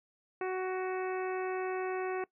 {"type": "harmonic tone", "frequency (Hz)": 372.4, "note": "F#4", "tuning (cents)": 11, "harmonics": [1, 2, 3, 4, 5, 6, 7], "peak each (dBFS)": [-33, -39, -43, -45, -47, -49, -50], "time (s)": [0.41, 2.24], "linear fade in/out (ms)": 2, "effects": ["noise-tail reverb RT60 0.1 s tail -21 dB re dry"]}